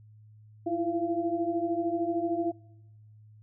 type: tone cluster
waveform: sine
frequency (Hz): 329.5 / 342.7 / 685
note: E4 / F4 / F5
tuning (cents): -1 / -33 / -34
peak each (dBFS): -31 / -31 / -32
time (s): 0.66-2.52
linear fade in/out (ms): 10
effects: noise-tail reverb RT60 1.0 s tail -24 dB re dry + added 107 Hz sine -51 dBFS peak until 3.42 s